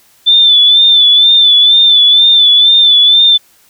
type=tone with vibrato; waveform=sine; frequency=3520 Hz; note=A7; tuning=in tune; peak=-3 dBFS; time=0.26-3.38 s; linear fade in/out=20 ms; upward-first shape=sine; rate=2.1 Hz; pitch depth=52 cents each way; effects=white hiss -48 dBFS RMS until 3.69 s